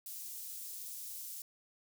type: high-pass noise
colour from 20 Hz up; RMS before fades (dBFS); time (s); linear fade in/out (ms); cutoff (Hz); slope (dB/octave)
white; -45; 0.06-1.42; 2; 6500; 12
effects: none